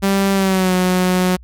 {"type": "tone with pitch glide", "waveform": "sawtooth", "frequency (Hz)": [196, 182.87], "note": ["G3", "F#3"], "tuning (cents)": [0, -20], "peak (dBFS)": -9, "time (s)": [0.02, 1.37], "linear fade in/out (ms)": 20, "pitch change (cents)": -120, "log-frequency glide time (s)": [0.33, 0.74], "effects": ["added 60 Hz sine -37 dBFS peak until 1.43 s", "MP3 96 kbps"]}